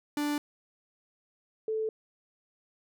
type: tone pair in turn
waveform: 45% pulse / sine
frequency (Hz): 293.7 / 438.4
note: D4 / A4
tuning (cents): 0 / -6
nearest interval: perfect fifth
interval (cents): 694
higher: second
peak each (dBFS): -28 / -28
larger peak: neither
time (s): 0.17-0.38 / 1.68-1.89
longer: neither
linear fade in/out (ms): 2
effects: none